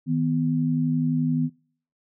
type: tone pair together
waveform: sine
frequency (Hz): 158.01 / 249.6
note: D#3 / B3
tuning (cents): +27 / +19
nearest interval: minor sixth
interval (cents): 792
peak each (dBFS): -23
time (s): 0.06-1.5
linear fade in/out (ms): 50
effects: noise-tail reverb RT60 0.5 s tail -22 dB re dry